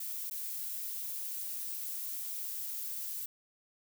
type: noise with dropouts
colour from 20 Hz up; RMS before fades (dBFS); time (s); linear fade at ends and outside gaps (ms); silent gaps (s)
violet; -39; 0-3.26; 5; 0.299-0.31
effects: none